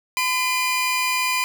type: tone pair together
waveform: sawtooth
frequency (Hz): 1013.7 / 2411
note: B5 / D7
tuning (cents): +45 / +45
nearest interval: octave + minor third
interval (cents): 1500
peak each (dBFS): -19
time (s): 0.17-1.44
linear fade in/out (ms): 0
effects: none